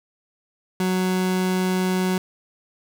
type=tone; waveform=30% pulse; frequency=185 Hz; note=F#3; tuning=in tune; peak=-17 dBFS; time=0.8-2.18 s; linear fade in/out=2 ms; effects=none